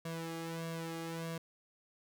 sawtooth tone with flanger, 164.81 Hz, E3, in tune, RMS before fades -41 dBFS, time 0.05-1.38 s, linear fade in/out 5 ms, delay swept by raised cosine 1.8 to 2.46 ms, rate 1.6 Hz, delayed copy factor +0.8, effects none

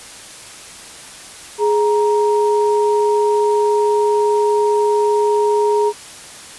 sine tone pair together, 417.6 / 937.5 Hz, G#4 / A#5, +10 / +10 cents, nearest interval octave + major second, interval 1400 cents, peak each -13 / -18 dBFS, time 1.58-5.93 s, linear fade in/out 50 ms, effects white hiss -36 dBFS RMS until 6.58 s + resampled to 24000 Hz

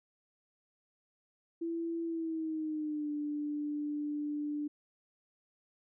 sine tone with pitch glide, 333.5 to 295.4 Hz, E4 to D4, +20 to +10 cents, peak -33 dBFS, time 1.61-4.68 s, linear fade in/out 10 ms, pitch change -210 cents, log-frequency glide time 2.04-3.11 s, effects none

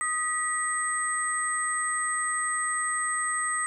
sine tone cluster, 1249 / 1942 / 8230 Hz, D#6 / B6 / C9, +6 / -30 / -30 cents, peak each -30 dBFS, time 0.01-3.66 s, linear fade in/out 0 ms, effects none

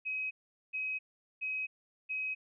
sine tone bursts, 2537 Hz, D#7, 33 cents sharp, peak -33 dBFS, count 4, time 0.05-2.35 s, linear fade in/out 20 ms, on 260 ms, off 420 ms, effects none

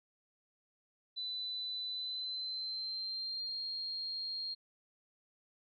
sine tone with pitch glide, 3997 to 4227 Hz, B7 to C8, +20 to +17 cents, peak -37 dBFS, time 1.16-4.55 s, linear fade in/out 20 ms, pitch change +97 cents, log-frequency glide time 1.9-3.63 s, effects none

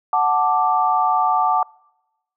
sine chord, D major, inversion first, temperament equal, 740 / 880 / 1174.7 Hz, F#5 / A5 / D6, 0 / 0 / 0 cents, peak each -19 dBFS, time 0.13-1.63 s, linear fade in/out 2 ms, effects noise-tail reverb RT60 1.0 s tail -26 dB re dry

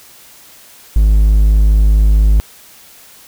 triangle tone, 52.2 Hz, G#1, 10 cents sharp, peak -4 dBFS, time 0.96-2.4 s, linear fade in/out 0 ms, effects white hiss -41 dBFS RMS until 3.27 s

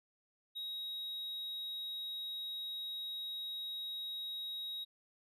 triangle tone, 3800 Hz, A#7, 33 cents sharp, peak -38 dBFS, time 0.55-4.85 s, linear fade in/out 20 ms, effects resampled to 32000 Hz

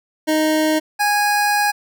25% pulse tone pair in turn, 311.1 / 825.8 Hz, D#4 / G#5, 0 / -10 cents, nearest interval octave + perfect fourth, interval 1690 cents, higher second, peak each -11 / -11 dBFS, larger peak neither, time 0.27-0.8 / 0.99-1.72 s, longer second, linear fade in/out 20 ms, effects none

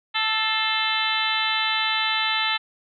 harmonic tone with a mistuned harmonic, 440 Hz, A4, in tune, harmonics 2 / 3 / 4 / 5 / 6 / 7 / 8 / 9, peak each -29 / -29 / -29 / -29 / -29 / -29 / -29 / -29 dBFS, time 0.14-2.58 s, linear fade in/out 20 ms, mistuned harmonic 5, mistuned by -61 cents, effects none

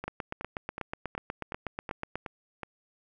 two click trains, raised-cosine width 0.5 ms, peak -18 / -21 dBFS, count 18 / 8, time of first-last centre 0.08-2.156 / 0.04-2.633 s, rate 8.19 / 2.7 Hz, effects none

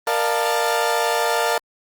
30% pulse chord, Bb major seventh, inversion none, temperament equal with one note detuned, 466.2 / 601.4 / 698.5 / 880 Hz, Bb4 / D5 / F5 / A5, 0 / +41 / 0 / 0 cents, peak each -21 / -22 / -21 / -21 dBFS, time 0.07-1.58 s, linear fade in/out 2 ms, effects Opus 32 kbps

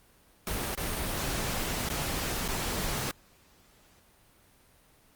pink noise with dropouts, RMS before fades -32 dBFS, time 0.47-3.11 s, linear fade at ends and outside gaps 0 ms, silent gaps 0.75-0.776 / 1.888-1.901 / 2.479-2.487 s, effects pink hiss -61 dBFS RMS until 5.15 s + Opus 32 kbps

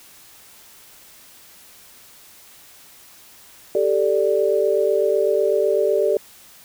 sine chord, G suspended second, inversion none, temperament equal, 392 / 440 / 587.3 Hz, G4 / A4 / D5, 0 / 0 / 0 cents, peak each -20 dBFS, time 3.75-6.17 s, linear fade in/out 2 ms, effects white hiss -47 dBFS RMS until 6.64 s

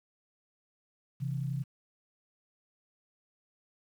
sine tone pair together, 133.28 / 164.81 Hz, C3 / E3, +32 / 0 cents, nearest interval major third, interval 368 cents, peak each -32 / -37 dBFS, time 1.2-1.64 s, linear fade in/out 20 ms, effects 10-bit

